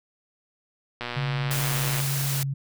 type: click train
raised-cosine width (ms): 0.3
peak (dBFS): -15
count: 121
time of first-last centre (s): 1.01-2.002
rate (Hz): 121
type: tone with pitch glide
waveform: sine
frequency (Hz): 138.59 to 137.55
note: C#3 to C#3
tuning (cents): 0 to -13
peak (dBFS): -25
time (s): 1.16-2.54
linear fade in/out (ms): 10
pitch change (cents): -13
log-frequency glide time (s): 1.54-1.8
type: noise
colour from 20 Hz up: white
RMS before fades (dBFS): -30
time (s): 1.51-2.43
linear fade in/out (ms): 0
effects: none